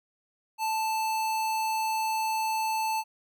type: tone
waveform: square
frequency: 880 Hz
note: A5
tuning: in tune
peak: -27 dBFS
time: 0.58-3.04 s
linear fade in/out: 50 ms
effects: none